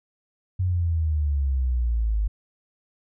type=exponential sweep; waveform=sine; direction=down; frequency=93.4 to 50.8 Hz; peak=-20 dBFS; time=0.59-2.28 s; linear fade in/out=10 ms; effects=none